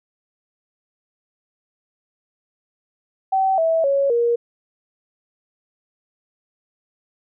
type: tone with pitch steps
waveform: sine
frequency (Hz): 767 / 652.5 / 555 / 472.1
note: G5 / E5 / C#5 / A#4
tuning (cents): -38 / -18 / +2 / +22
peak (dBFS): -15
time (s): 3.32-4.36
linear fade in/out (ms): 10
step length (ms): 260
effects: none

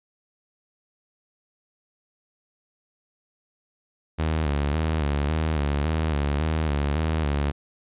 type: tone with vibrato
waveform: sawtooth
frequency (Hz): 75.4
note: D2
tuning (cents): +46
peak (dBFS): -18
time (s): 4.18-7.52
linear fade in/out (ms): 20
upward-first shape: square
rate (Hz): 1.8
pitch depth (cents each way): 82
effects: resampled to 8000 Hz

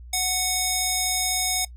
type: tone with band-pass filter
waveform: square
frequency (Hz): 738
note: F#5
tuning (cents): -5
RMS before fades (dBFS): -24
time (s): 0.13-1.65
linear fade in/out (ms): 5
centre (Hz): 8200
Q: 0.97
effects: noise-tail reverb RT60 0.1 s tail -20 dB re dry + added 60 Hz sine -39 dBFS peak until 1.76 s

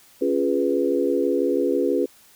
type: chord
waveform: sine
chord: C# dominant seventh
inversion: none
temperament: equal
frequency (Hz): 277.2 / 349.2 / 415.3 / 493.9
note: C#4 / E#4 / G#4 / B4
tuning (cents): 0 / 0 / 0 / 0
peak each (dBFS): -24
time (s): 0.21-2.06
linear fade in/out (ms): 10
effects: white hiss -53 dBFS RMS until 2.35 s

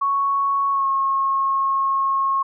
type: tone with pitch glide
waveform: sine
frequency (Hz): 1108.7 to 1086.5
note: C#6 to C#6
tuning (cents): 0 to -35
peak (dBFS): -17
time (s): 0.01-2.43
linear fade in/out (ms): 10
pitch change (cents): -35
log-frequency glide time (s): 0.71-0.87
effects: none

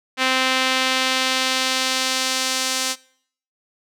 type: tone with band-pass filter sweep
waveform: sawtooth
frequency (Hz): 260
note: C4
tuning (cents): -11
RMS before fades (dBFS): -21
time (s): 0.17-2.96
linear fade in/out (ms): 50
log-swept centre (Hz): 2600 to 6300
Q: 0.97
effects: noise-tail reverb RT60 0.6 s tail -22 dB re dry

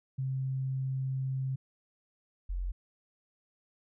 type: tone pair in turn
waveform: sine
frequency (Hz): 132.5 / 44.95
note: C3 / F#1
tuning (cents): +22 / -49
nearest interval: octave + perfect fifth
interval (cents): 1871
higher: first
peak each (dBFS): -30 / -31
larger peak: first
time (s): 0.18-1.56 / 2.49-2.72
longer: first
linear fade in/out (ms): 10
effects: none

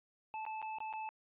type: tone with dropouts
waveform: square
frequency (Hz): 873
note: A5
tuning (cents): -14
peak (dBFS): -40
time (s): 0.34-1.09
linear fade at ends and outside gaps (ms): 0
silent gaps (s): 0.452-0.464 / 0.617-0.626 / 0.785-0.804 / 0.928-0.936
effects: resampled to 8000 Hz

